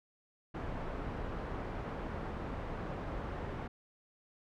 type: low-pass noise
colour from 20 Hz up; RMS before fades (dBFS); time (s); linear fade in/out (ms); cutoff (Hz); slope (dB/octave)
pink; -40; 0.54-3.68; 10; 1300; 12
effects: none